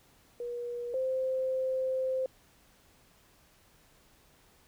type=tone pair in turn; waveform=sine; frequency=480.6 / 521 Hz; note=B4 / C5; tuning=-47 / -7 cents; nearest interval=minor second; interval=140 cents; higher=second; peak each=-34 / -28 dBFS; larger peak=second; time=0.4-0.94 / 0.94-2.26 s; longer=second; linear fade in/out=2 ms; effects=pink hiss -63 dBFS RMS until 4.67 s